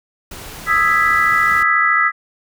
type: noise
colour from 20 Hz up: pink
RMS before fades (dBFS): -33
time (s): 0.31-1.63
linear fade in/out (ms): 5
type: chord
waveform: sine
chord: E major seventh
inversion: third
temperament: equal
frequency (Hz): 1244.5 / 1318.5 / 1661.2 / 1975.5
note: D#6 / E6 / G#6 / B6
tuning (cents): 0 / 0 / 0 / 0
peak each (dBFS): -18 / -17 / -20 / -15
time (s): 0.66-2.12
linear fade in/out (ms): 50
effects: none